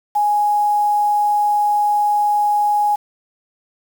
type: tone with quantisation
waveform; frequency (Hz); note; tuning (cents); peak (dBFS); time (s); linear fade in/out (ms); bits
sine; 830.6; G#5; 0; -13; 0.15-2.96; 10; 6
effects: none